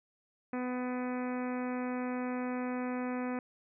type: harmonic tone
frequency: 250.2 Hz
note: B3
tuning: 23 cents sharp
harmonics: 1 / 2 / 3 / 4 / 5 / 6 / 7 / 8 / 9 / 10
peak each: -34 / -40 / -44 / -46 / -48 / -50 / -51 / -52 / -53 / -54 dBFS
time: 0.53-3.39 s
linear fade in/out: 2 ms
effects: none